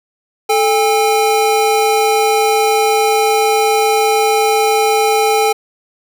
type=tone pair together; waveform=square; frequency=436.5 / 807 Hz; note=A4 / G#5; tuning=-14 / -50 cents; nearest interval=major seventh; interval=1064 cents; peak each=-14 dBFS; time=0.49-5.53 s; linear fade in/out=10 ms; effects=none